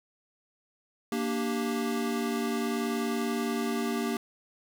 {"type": "chord", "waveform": "square", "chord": "G minor", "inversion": "first", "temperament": "equal", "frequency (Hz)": [233.1, 293.7, 392], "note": ["Bb3", "D4", "G4"], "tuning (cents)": [0, 0, 0], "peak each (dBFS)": [-31, -36, -34], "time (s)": [1.12, 4.17], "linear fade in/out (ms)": 2, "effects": []}